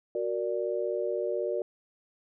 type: chord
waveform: sine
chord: Gb augmented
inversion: none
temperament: equal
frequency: 370 / 466.2 / 587.3 Hz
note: Gb4 / Bb4 / D5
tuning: 0 / 0 / 0 cents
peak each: -32 dBFS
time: 0.15-1.62 s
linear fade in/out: 2 ms
effects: none